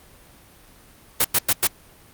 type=noise bursts; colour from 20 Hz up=white; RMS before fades=-17 dBFS; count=4; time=1.2-1.672 s; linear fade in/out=5 ms; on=46 ms; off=96 ms; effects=pink hiss -50 dBFS RMS until 2.13 s + Opus 32 kbps